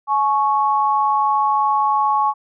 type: tone pair together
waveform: sine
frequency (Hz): 848.9 / 1106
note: G#5 / C#6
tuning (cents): +38 / -4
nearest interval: perfect fourth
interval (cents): 458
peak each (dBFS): -17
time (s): 0.07-2.34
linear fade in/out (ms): 50
effects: none